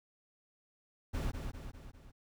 brown noise with echo, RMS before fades -35 dBFS, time 1.13-1.32 s, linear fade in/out 20 ms, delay 200 ms, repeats 4, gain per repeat -5 dB, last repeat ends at 2.12 s, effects none

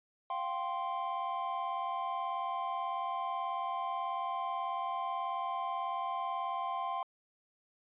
triangle chord, F suspended second, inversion none, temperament equal with one note detuned, 698.5 / 776.8 / 1046.5 Hz, F5 / G5 / C6, 0 / -16 / 0 cents, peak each -38 / -37 / -34 dBFS, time 0.3-7.03 s, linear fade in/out 2 ms, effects resampled to 8000 Hz

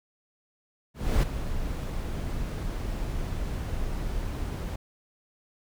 brown noise with ADSR envelope, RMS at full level -20 dBFS, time 0.94-4.76 s, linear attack 290 ms, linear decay 7 ms, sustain -11 dB, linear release 6 ms, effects none

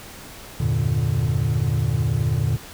triangle chord, E half-diminished seventh, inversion none, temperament equal, 82.41 / 98 / 116.54 / 146.83 Hz, E2 / G2 / Bb2 / D3, 0 / 0 / 0 / 0 cents, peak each -24 / -25 / -19 / -21 dBFS, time 0.6-2.57 s, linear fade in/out 5 ms, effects tanh soft clip ceiling -9 dBFS + pink hiss -40 dBFS RMS until 2.73 s

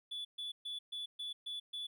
triangle tone bursts, 3448 Hz, A7, 36 cents flat, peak -37 dBFS, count 7, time 0.11-1.87 s, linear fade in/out 10 ms, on 140 ms, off 130 ms, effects tanh soft clip ceiling -34 dBFS

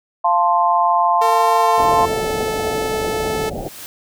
sine chord, F major, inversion none, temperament equal with one note detuned, 694 / 880 / 1046.5 Hz, F5 / A5 / C6, -11 / 0 / 0 cents, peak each -17 / -17 / -16 dBFS, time 0.24-2.06 s, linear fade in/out 10 ms
sawtooth tone with pitch glide, 452.9 to 436.5 Hz, A#4 to A4, -50 to -14 cents, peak -16 dBFS, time 1.21-3.5 s, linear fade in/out 10 ms, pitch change -64 cents, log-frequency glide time 1.57-2.29 s
white low-pass noise, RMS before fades -26 dBFS, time 1.77-3.69 s, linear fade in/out 20 ms, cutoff 780 Hz, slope 96 dB/octave
white noise with exponential growth, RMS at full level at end -32 dBFS, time 2.94-3.86 s, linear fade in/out 0 ms, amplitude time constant 200 ms
effects none

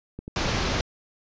click train, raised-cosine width 3 ms, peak -22 dBFS, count 6, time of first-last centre 0.19-0.636 s, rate 11.2 Hz
pink low-pass noise, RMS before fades -26 dBFS, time 0.36-0.81 s, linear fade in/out 2 ms, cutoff 6300 Hz, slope 48 dB/octave
effects resampled to 16000 Hz

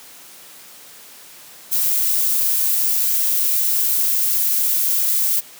violet noise, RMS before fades -18 dBFS, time 1.71-5.41 s, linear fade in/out 20 ms, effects white hiss -42 dBFS RMS until 5.59 s + high-pass 150 Hz 12 dB/octave

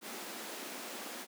pink high-pass noise, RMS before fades -44 dBFS, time 0.01-1.27 s, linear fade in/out 50 ms, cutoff 210 Hz, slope 48 dB/octave, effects none

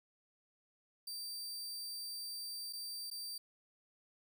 sawtooth tone with dropouts, 4670 Hz, D8, 11 cents flat, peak -39 dBFS, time 1.07-3.38 s, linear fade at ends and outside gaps 5 ms, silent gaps 2.727-2.732 / 3.102-3.112 s, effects none

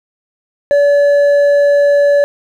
sine tone with hard clipping, 573 Hz, D5, 43 cents flat, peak -8 dBFS, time 0.71-2.24 s, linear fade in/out 0 ms, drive 4 dB, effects none

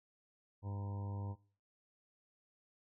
harmonic tone with a mistuned harmonic, 100 Hz, G2, 35 cents sharp, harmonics 1 / 2 / 3 / 4 / 5 / 6 / 7 / 8 / 9 / 10, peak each -39 / -51 / -54 / -59 / -56 / -62 / -63 / -61 / -56 / -62 dBFS, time 0.62-1.36 s, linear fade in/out 50 ms, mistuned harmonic 9, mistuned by +50 cents, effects noise-tail reverb RT60 0.4 s tail -20 dB re dry

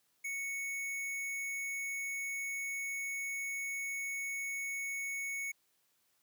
square tone, 2217 Hz, C#7, in tune, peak -37 dBFS, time 0.24-5.52 s, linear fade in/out 10 ms, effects white hiss -75 dBFS RMS until 6.22 s + high-pass 80 Hz 12 dB/octave

